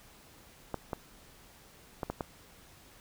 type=clicks; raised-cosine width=1 ms; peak=-19 dBFS; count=5; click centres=0.743 / 0.932 / 2.032 / 2.1 / 2.208 s; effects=pink hiss -57 dBFS RMS until 3 s